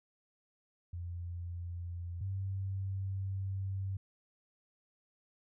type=tone pair in turn; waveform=sine; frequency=87 / 96.51 Hz; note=F2 / G2; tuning=-6 / -27 cents; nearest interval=major second; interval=179 cents; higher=second; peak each=-38 / -34 dBFS; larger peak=second; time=0.93-2.21 / 2.21-3.97 s; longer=second; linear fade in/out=5 ms; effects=none